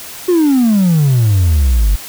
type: exponential sweep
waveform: triangle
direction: down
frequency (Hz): 370 to 46.25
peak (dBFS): -5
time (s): 0.28-1.96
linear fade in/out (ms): 10
effects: tanh soft clip ceiling -2 dBFS + white hiss -30 dBFS RMS until 2.08 s